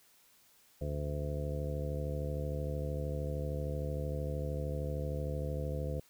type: harmonic tone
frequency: 73.1 Hz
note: D2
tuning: 7 cents flat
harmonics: 1 / 2 / 3 / 4 / 5 / 6 / 7 / 9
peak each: -37 / -38 / -49 / -47 / -50 / -46 / -41 / -49 dBFS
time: 0.81-6 s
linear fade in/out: 5 ms
effects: white hiss -65 dBFS RMS until 6.09 s